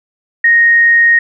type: tone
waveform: sine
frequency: 1864.7 Hz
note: A#6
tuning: in tune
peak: -5 dBFS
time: 0.44-1.19 s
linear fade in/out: 5 ms
effects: none